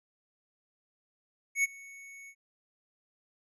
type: tone with ADSR envelope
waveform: square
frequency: 2217 Hz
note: C#7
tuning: in tune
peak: -23 dBFS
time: 1.55-2.35 s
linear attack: 88 ms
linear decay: 24 ms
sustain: -24 dB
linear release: 65 ms
effects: resampled to 24000 Hz